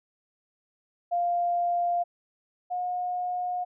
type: tone pair in turn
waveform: sine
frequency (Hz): 698.5 / 720.2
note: F5 / F#5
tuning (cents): 0 / -47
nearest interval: minor second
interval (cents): 53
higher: second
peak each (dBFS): -23 / -27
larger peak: first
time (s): 1.11-2.04 / 2.7-3.65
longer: second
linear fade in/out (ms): 20
effects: none